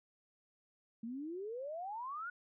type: exponential sweep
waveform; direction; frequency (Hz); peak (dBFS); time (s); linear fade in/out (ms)
sine; up; 220 to 1480; -40; 1.03-2.3; 5
effects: none